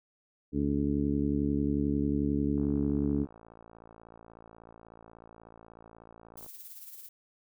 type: harmonic tone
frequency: 71.2 Hz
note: C#2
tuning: 47 cents sharp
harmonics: 1 / 2 / 3 / 4 / 5 / 6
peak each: -35 / -35 / -32 / -29 / -39 / -38 dBFS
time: 0.52-3.27 s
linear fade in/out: 50 ms
type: click train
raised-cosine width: 1 ms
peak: -37 dBFS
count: 220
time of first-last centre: 2.58-6.463 s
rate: 56.4 Hz
type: noise with tremolo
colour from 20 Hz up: violet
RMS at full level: -45 dBFS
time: 6.37-7.09 s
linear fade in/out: 5 ms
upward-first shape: sine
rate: 18 Hz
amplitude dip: 50%
effects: none